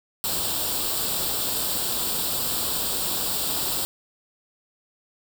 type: noise with comb filter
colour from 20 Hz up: white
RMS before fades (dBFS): -26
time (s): 0.24-3.85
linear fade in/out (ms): 0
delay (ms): 0.24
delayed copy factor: +0.7
effects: none